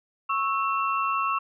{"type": "tone cluster", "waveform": "sine", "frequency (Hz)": [1102, 1312, 2703], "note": ["C#6", "E6", "E7"], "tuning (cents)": [-11, -9, 43], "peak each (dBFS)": [-25, -28, -32], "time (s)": [0.29, 1.39], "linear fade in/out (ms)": 10, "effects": []}